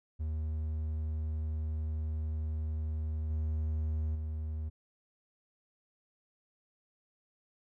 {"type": "tone with level steps", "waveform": "triangle", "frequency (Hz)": 77.78, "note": "D#2", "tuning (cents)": 0, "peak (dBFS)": [-30, -28, -32], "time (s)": [0.19, 4.7], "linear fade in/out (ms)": 20, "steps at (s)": [3.3, 4.15], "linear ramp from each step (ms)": 5, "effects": []}